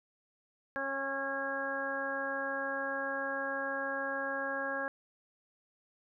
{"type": "harmonic tone", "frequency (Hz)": 273.4, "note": "C#4", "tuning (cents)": -24, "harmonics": [1, 2, 3, 4, 5, 6], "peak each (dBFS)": [-44, -38, -43, -42, -44, -36], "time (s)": [0.76, 4.88], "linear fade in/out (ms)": 0, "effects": []}